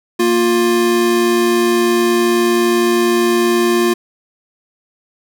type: tone pair together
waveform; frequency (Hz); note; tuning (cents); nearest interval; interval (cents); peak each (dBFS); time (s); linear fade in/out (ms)
square; 233.1 / 352.4; A#3 / F4; 0 / +16; perfect fifth; 716; -18 / -13; 0.19-3.94; 10
effects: none